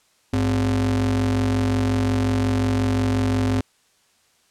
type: ring-modulated tone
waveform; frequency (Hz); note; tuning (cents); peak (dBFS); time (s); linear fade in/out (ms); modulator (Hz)
square; 78.6; D#2; +18; -16; 0.33-3.61; 5; 180
effects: white hiss -61 dBFS RMS until 4.5 s + low-pass 9000 Hz 12 dB/octave